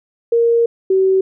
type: tone pair in turn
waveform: sine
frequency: 466.2 / 380.8 Hz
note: A#4 / F#4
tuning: 0 / +50 cents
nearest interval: major third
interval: 350 cents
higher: first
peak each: -10 dBFS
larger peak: neither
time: 0.32-0.66 / 0.9-1.21 s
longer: first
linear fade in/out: 5 ms
effects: none